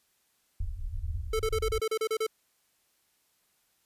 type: low-pass noise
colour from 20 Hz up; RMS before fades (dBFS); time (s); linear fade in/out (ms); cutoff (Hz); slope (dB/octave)
pink; -34; 0.6-1.8; 5; 100; 96
type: tone bursts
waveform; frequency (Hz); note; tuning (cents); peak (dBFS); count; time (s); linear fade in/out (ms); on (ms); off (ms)
square; 440; A4; 0; -27; 10; 1.33-2.267; 5; 64; 33
effects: white hiss -71 dBFS RMS until 3.85 s + resampled to 32000 Hz